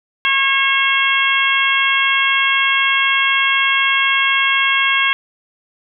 harmonic tone, 544 Hz, C#5, 33 cents flat, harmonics 2 / 3 / 4 / 5 / 6, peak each -20 / -19 / -17 / -19 / -20 dBFS, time 0.25-5.13 s, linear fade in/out 0 ms, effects none

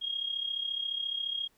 sine tone with amplitude modulation, 3260 Hz, G#7, 33 cents flat, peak -28 dBFS, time 0.01-1.48 s, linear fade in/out 20 ms, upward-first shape sine, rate 34.4 Hz, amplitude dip 70%, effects pink hiss -69 dBFS RMS until 1.57 s

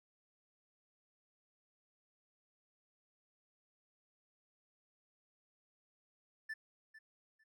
triangle tone with echo, 1760 Hz, A6, in tune, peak -38 dBFS, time 6.49-6.54 s, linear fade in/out 10 ms, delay 450 ms, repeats 2, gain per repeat -14 dB, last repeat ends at 7.44 s, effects none

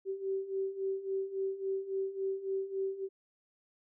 sine beating tone pair, 384.3 / 387.9 Hz, G4 / G4, -34 / -18 cents, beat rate 3.6 Hz, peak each -38 / -34 dBFS, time 0.05-3.09 s, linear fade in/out 50 ms, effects none

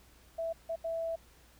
sine tone bursts at uneven times, 659.3 Hz, E5, in tune, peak -32 dBFS, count 3, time 0.38-0.53 / 0.69-0.76 / 0.84-1.16 s, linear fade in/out 10 ms, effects added 60 Hz sine -61 dBFS peak until 1.59 s + pink hiss -62 dBFS RMS until 1.59 s

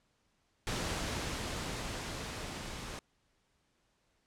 pink noise with level ramp, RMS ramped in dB -35 to -43 dBFS, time 0.67-2.99 s, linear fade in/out 0 ms, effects pink hiss -75 dBFS RMS until 4.26 s + low-pass 8000 Hz 12 dB/octave

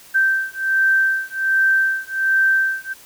sine beating tone pair, 1560 / 1561.3 Hz, G6 / G6, -9 / -7 cents, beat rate 1.3 Hz, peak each -18 dBFS, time 0.14-2.94 s, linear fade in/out 20 ms, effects white hiss -45 dBFS RMS until 3.05 s

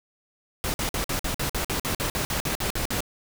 pink noise bursts, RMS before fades -27 dBFS, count 16, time 0.64-3.005 s, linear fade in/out 0 ms, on 100 ms, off 51 ms, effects none

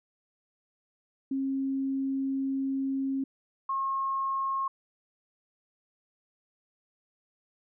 sine tone pair in turn, 270 / 1080 Hz, C#4 / C#6, -45 / -45 cents, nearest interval 2 octaves, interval 2400 cents, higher second, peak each -27 dBFS, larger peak neither, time 1.31-3.24 / 3.69-4.68 s, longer first, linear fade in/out 5 ms, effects none

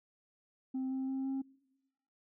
sine tone with pitch steps, 261.6 / 263.9 / 266.2 / 268.5 Hz, C4 / C4 / C4 / C4, 0 / +15 / +30 / +45 cents, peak -31 dBFS, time 0.74-1.42 s, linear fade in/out 10 ms, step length 170 ms, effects noise-tail reverb RT60 1.0 s tail -25 dB re dry + tanh soft clip ceiling -32 dBFS

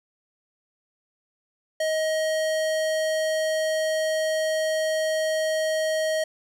square tone, 630 Hz, D#5, 21 cents sharp, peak -23 dBFS, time 1.8-6.24 s, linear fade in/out 5 ms, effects low-pass 10000 Hz 12 dB/octave + 10-bit

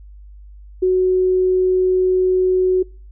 sine tone, 370 Hz, F#4, in tune, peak -12 dBFS, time 0.82-2.83 s, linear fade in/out 10 ms, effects noise-tail reverb RT60 0.4 s tail -26 dB re dry + added 50 Hz sine -37 dBFS peak until 3.11 s

